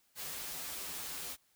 white noise with comb filter, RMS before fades -42 dBFS, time 0.15-1.37 s, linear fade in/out 50 ms, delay 8.9 ms, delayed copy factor -0.75, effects white hiss -72 dBFS RMS until 1.55 s

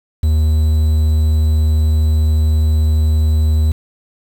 triangle tone with quantisation, 77.9 Hz, D#2, 3 cents sharp, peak -8 dBFS, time 0.23-3.72 s, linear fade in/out 5 ms, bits 6, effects none

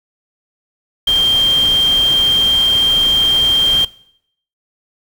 sine tone in noise, 3179 Hz, G7, 24 cents sharp, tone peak -10 dBFS, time 1.07-3.85 s, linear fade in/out 5 ms, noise pink, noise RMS -26 dBFS, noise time 1.07-3.85 s, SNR +13 dB, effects noise-tail reverb RT60 0.7 s tail -20 dB re dry

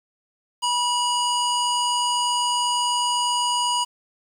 harmonic tone, 971 Hz, B5, 30 cents flat, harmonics 1 / 3 / 5 / 7 / 9, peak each -22 / -25 / -30 / -32 / -31 dBFS, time 0.62-3.85 s, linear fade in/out 20 ms, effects 8-bit

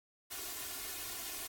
white noise with comb filter, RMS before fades -42 dBFS, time 0.3-1.48 s, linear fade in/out 20 ms, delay 2.8 ms, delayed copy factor +0.95, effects AAC 64 kbps

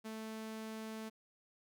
sawtooth tone, 220 Hz, A3, in tune, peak -39 dBFS, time 0.04-1.1 s, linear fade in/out 20 ms, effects none

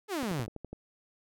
sawtooth exponential sweep, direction down, 445.2 to 98 Hz, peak -27 dBFS, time 0.08-0.47 s, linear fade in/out 50 ms
click train, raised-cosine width 2 ms, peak -27 dBFS, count 7, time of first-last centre 0.23-0.73 s, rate 12 Hz
effects none

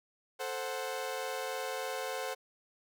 sawtooth chord, F# diminished, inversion first, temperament equal, 440 / 523.3 / 740 Hz, A4 / C5 / F#5, 0 / 0 / 0 cents, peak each -37 / -34 / -37 dBFS, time 0.39-2.35 s, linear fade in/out 20 ms, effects none

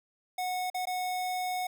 square tone with dropouts, 733 Hz, F#5, 16 cents flat, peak -31 dBFS, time 0.38-1.67 s, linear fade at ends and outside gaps 5 ms, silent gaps 0.701-0.744 / 0.855-0.87 s, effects 12-bit

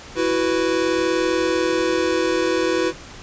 square chord, E suspended second, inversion none, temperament equal, 329.6 / 370 / 493.9 Hz, E4 / F#4 / B4, 0 / 0 / 0 cents, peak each -23 dBFS, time 0.15-2.93 s, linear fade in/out 50 ms, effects pink hiss -39 dBFS RMS until 3.22 s + resampled to 16000 Hz

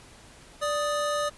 square tone pair together, 587.3 / 1244.5 Hz, D5 / D#6, 0 / 0 cents, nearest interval octave + minor second, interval 1300 cents, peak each -28 / -30 dBFS, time 0.61-1.3 s, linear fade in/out 20 ms, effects pink hiss -51 dBFS RMS until 1.37 s + resampled to 24000 Hz

